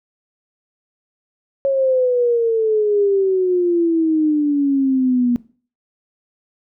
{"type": "exponential sweep", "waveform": "sine", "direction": "down", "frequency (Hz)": [551, 239.7], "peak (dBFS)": -13, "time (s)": [1.65, 5.36], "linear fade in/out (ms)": 0, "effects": ["noise-tail reverb RT60 0.4 s tail -19 dB re dry"]}